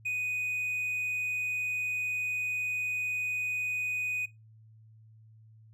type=tone; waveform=triangle; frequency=2489 Hz; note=D#7; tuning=in tune; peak=-28 dBFS; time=0.05-4.26 s; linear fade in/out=10 ms; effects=noise-tail reverb RT60 0.2 s tail -19 dB re dry + added 110 Hz sine -53 dBFS peak until 5.73 s